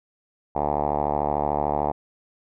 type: tone with low-pass filter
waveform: 5% pulse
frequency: 73.42 Hz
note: D2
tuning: in tune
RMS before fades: -24 dBFS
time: 0.55-1.92 s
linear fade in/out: 10 ms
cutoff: 820 Hz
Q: 4.1
effects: none